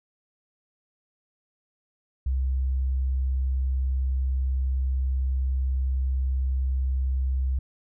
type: tone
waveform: sine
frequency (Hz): 65.41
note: C2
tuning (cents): 0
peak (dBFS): -22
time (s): 2.26-7.59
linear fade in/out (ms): 5
effects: none